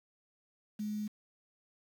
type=tone with quantisation; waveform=sine; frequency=210.8 Hz; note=G#3; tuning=26 cents sharp; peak=-34 dBFS; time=0.79-1.08 s; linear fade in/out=10 ms; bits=9; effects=none